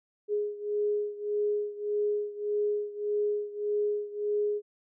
sine beating tone pair, 415.3 / 417 Hz, G#4 / G#4, 0 / +7 cents, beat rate 1.7 Hz, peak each -29 / -32 dBFS, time 0.28-4.62 s, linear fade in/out 50 ms, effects none

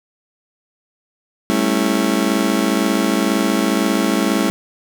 35% pulse chord, A dominant seventh, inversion third, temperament just, 198 / 220 / 275 / 330 Hz, G3 / A3 / C#4 / E4, +18 / 0 / -14 / +2 cents, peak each -19 dBFS, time 1.5-4.5 s, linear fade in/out 0 ms, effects none

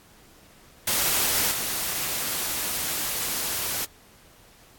white noise with level steps, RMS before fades -23 / -28 dBFS, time 0.87-3.85 s, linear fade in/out 5 ms, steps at 1.51 s, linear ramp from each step 5 ms, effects pink hiss -54 dBFS RMS until 4.78 s + AAC 64 kbps

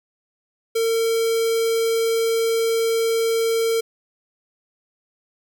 square tone with notch filter, 454.9 Hz, A#4, 42 cents flat, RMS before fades -20 dBFS, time 0.75-3.81 s, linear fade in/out 10 ms, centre 1600 Hz, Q 1.4, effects none

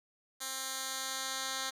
10% pulse tone with band-pass filter sweep, 264.7 Hz, C4, 20 cents sharp, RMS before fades -38 dBFS, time 0.4-1.71 s, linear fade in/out 20 ms, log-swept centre 8300 to 4900 Hz, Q 0.8, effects 9-bit

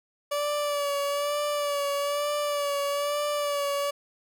30% pulse tone with vibrato, 577 Hz, D5, 31 cents flat, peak -23 dBFS, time 0.31-3.91 s, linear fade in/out 10 ms, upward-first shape sine, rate 1.1 Hz, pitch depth 33 cents each way, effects none

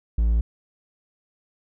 triangle tone, 56.1 Hz, A1, 34 cents sharp, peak -15 dBFS, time 0.18-0.41 s, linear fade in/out 5 ms, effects none

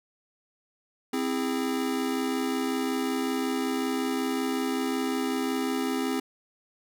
square chord, C augmented, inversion none, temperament just, 261.6 / 327 / 408.8 Hz, C4 / E4 / G#4, 0 / -14 / -27 cents, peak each -29 / -34 / -33 dBFS, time 1.13-6.2 s, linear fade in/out 5 ms, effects none

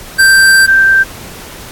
square / sine tone pair in turn, 1568 / 1568 Hz, G6 / G6, 0 / 0 cents, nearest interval unison, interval 0 cents, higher neither, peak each -4 dBFS, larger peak neither, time 0.18-0.67 / 0.67-1.04 s, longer first, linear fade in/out 20 ms, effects pink hiss -30 dBFS RMS until 1.71 s + AAC 64 kbps

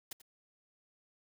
white noise with echo, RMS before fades -42 dBFS, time 0.11-0.13 s, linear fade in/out 5 ms, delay 88 ms, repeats 1, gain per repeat -15 dB, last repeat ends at 0.218 s, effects none

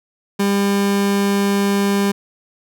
30% pulse tone, 200 Hz, G3, 35 cents sharp, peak -12 dBFS, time 0.39-2.12 s, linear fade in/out 10 ms, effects none

